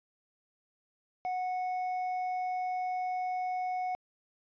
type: tone with hard clipping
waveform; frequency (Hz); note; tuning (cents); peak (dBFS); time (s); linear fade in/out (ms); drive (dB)
sine; 735; F#5; -12; -32; 1.25-3.95; 0; 4
effects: resampled to 11025 Hz